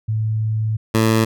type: tone pair in turn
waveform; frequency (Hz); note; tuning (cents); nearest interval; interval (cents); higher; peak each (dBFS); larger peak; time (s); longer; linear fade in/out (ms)
sine / 15% pulse; 109.4 / 111.44; A2 / A2; -9 / +23; unison; 32; second; -17 / -7; second; 0.08-0.77 / 0.94-1.25; first; 10
effects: none